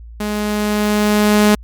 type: tone with level ramp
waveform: sawtooth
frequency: 209.5 Hz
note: G#3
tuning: 15 cents sharp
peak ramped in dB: -15 to -4 dBFS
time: 0.2-1.55 s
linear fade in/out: 5 ms
effects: added 57 Hz sine -32 dBFS peak until 1.63 s + MP3 96 kbps